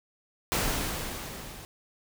pink noise with level ramp, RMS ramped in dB -26 to -45 dBFS, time 0.52-1.65 s, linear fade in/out 0 ms, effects none

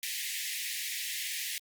pink high-pass noise, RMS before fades -36 dBFS, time 0.03-1.58 s, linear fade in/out 0 ms, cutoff 1800 Hz, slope 96 dB/octave, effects Opus 48 kbps

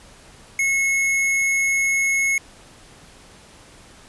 square tone, 2181 Hz, C#7, 29 cents flat, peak -18 dBFS, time 0.59-2.38 s, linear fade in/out 2 ms, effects pink hiss -47 dBFS RMS until 4.08 s + resampled to 24000 Hz

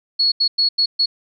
sine tone bursts at uneven times, 4357 Hz, C#8, 31 cents flat, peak -13 dBFS, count 5, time 0.19-0.32 / 0.4-0.48 / 0.58-0.69 / 0.78-0.86 / 0.99-1.06 s, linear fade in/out 10 ms, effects none

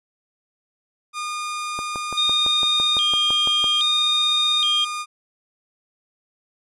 sawtooth tone, 1217 Hz, D#6, 39 cents flat, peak -22 dBFS, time 1.13-5.06 s, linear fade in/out 50 ms
click train, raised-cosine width 1 ms, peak -17 dBFS, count 12, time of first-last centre 1.79-3.642 s, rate 5.94 Hz
sine tone with vibrato, 3440 Hz, A7, 40 cents flat, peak -17 dBFS, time 2.17-4.85 s, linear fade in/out 10 ms, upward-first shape square, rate 0.61 Hz, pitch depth 120 cents each way
effects resampled to 24000 Hz

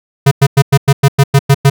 square tone bursts, 138.59 Hz, C#3, in tune, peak -4 dBFS, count 10, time 0.26-1.7 s, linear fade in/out 10 ms, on 54 ms, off 100 ms, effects none

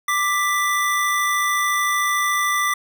square tone pair together, 1178 / 1981.2 Hz, D6 / B6, +5 / +5 cents, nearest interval major sixth, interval 900 cents, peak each -21 / -22 dBFS, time 0.08-2.74 s, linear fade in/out 5 ms, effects none

